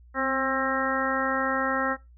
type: harmonic tone with a mistuned harmonic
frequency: 266.5 Hz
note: C4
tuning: 32 cents sharp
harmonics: 1 / 2 / 3 / 4 / 5 / 6 / 7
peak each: -31 / -30 / -34 / -32 / -29 / -34 / -32 dBFS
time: 0.14-1.97 s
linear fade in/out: 50 ms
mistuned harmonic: 1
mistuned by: -30 cents
effects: noise-tail reverb RT60 0.2 s tail -18 dB re dry + added 60 Hz sine -49 dBFS peak until 2.17 s